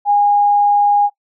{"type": "tone", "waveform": "sine", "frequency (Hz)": 819, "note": "G#5", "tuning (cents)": -24, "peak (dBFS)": -9, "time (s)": [0.05, 1.1], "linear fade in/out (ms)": 50, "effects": ["noise-tail reverb RT60 0.1 s tail -20 dB re dry"]}